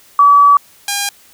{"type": "tone pair in turn", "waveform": ["sine", "5% pulse"], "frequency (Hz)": [1145, 807.1], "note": ["D6", "G#5"], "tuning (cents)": [-44, -50], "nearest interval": "tritone", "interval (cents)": 606, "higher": "first", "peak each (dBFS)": -4, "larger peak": "neither", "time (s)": [[0.19, 0.57], [0.88, 1.09]], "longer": "first", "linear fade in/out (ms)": 2, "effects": ["white hiss -46 dBFS RMS until 1.33 s"]}